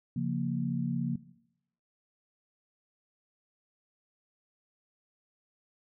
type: chord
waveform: sine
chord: Bb minor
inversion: first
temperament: equal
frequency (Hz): 138.59 / 174.61 / 233.1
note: Db3 / F3 / Bb3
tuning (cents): 0 / 0 / 0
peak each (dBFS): -33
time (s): 0.16-1.16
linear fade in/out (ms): 5
effects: noise-tail reverb RT60 0.8 s tail -18 dB re dry